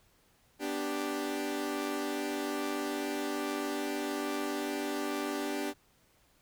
sawtooth chord, G major, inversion first, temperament equal, 246.9 / 293.7 / 392 Hz, B3 / D4 / G4, 0 / 0 / 0 cents, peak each -37 / -31 / -33 dBFS, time 0.59-5.74 s, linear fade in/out 50 ms, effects pink hiss -67 dBFS RMS until 6.41 s

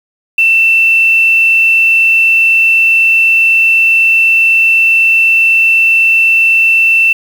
sine tone with quantisation, 2678 Hz, E7, 27 cents sharp, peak -5 dBFS, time 0.38-7.13 s, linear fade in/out 5 ms, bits 5, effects none

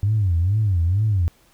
sine tone with vibrato, 95.5 Hz, G2, 45 cents flat, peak -15 dBFS, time 0.03-1.28 s, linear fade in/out 0 ms, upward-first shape sine, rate 2.2 Hz, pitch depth 240 cents each way, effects tanh soft clip ceiling -11 dBFS + pink hiss -57 dBFS RMS until 1.53 s

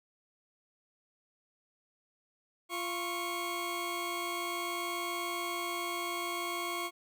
20% pulse tone pair together, 346.5 / 1100 Hz, F4 / C#6, -14 / -14 cents, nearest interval octave + minor sixth, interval 2000 cents, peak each -33 / -31 dBFS, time 2.69-6.91 s, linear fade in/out 50 ms, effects none

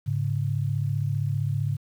sine tone pair together, 105.5 / 140.83 Hz, G#2 / C#3, +28 / +28 cents, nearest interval perfect fourth, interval 500 cents, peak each -26 / -26 dBFS, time 0.06-1.77 s, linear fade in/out 20 ms, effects 9-bit

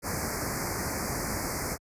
pink band-stop noise, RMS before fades -31 dBFS, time 0.02-1.78 s, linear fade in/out 50 ms, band 2300 to 4600 Hz, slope 96 dB/octave, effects high-pass 60 Hz 12 dB/octave + resampled to 32000 Hz

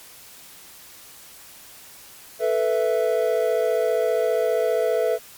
triangle chord, A suspended second, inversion none, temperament just, 440 / 495 / 660 Hz, A4 / B4 / E5, 0 / +4 / +2 cents, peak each -21 dBFS, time 2.39-5.19 s, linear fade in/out 50 ms, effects white hiss -45 dBFS RMS until 5.37 s + MP3 96 kbps

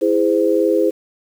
sine chord, E augmented, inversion none, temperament just, 329.6 / 412 / 515 Hz, E4 / G#4 / B#4, 0 / -14 / -28 cents, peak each -17 dBFS, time 0.01-0.91 s, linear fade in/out 20 ms, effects 7-bit

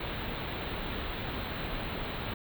pink band-stop noise, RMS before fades -36 dBFS, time 0-2.34 s, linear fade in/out 5 ms, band 4100 to 16000 Hz, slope 96 dB/octave, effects none

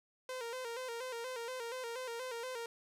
sawtooth tone with vibrato, 488.2 Hz, B4, 20 cents flat, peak -36 dBFS, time 0.29-2.66 s, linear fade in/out 2 ms, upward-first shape square, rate 4.2 Hz, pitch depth 85 cents each way, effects low-pass 11000 Hz 12 dB/octave + 11-bit

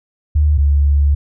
sine tone pair in turn, 74.6 / 71.59 Hz, D2 / D2, +28 / -44 cents, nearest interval minor second, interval 72 cents, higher first, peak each -9 dBFS, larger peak neither, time 0.35-0.58 / 0.58-1.15 s, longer second, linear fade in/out 10 ms, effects none

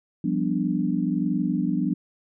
sine chord, G dominant seventh, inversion third, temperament equal, 174.61 / 196 / 246.9 / 293.7 Hz, F3 / G3 / B3 / D4, 0 / 0 / 0 / 0 cents, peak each -27 dBFS, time 0.24-1.94 s, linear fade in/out 5 ms, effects none

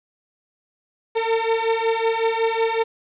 30% pulse beating tone pair, 449.8 / 455.2 Hz, A4 / A#4, +38 / -41 cents, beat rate 5.4 Hz, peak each -19 dBFS, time 1.15-2.84 s, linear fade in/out 20 ms, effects resampled to 8000 Hz + 8-bit

